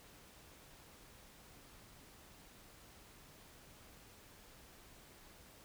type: silence
effects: pink hiss -60 dBFS RMS until 5.64 s